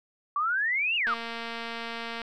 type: exponential two-way sweep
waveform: sine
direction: up then down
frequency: 1131 to 2900 to 1131 Hz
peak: -24 dBFS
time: 0.36-1.14 s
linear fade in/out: 2 ms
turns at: 0.96 s
type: click train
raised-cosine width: 0.3 ms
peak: -20 dBFS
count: 266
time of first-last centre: 1.07-2.217 s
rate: 231 Hz
effects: none